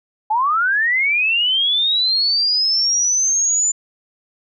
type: linear sweep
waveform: sine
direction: up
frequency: 830 to 7100 Hz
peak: -14 dBFS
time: 0.3-3.72 s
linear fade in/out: 10 ms
effects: none